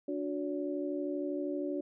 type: tone cluster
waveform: sine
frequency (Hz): 290.6 / 363.3 / 571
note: D4 / F#4 / D5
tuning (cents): -18 / -32 / -49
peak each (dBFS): -35 / -37 / -39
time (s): 0.08-1.81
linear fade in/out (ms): 5
effects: none